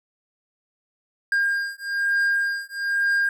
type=beating tone pair; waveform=triangle; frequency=1609 / 1610.1 Hz; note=G6 / G6; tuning=+45 / +46 cents; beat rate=1.1 Hz; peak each=-22 / -22 dBFS; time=1.32-3.29 s; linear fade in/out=2 ms; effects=none